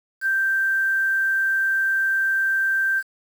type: tone with quantisation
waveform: sine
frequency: 1568 Hz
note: G6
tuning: in tune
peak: -18 dBFS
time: 0.21-3.03 s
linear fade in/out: 50 ms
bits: 7
effects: none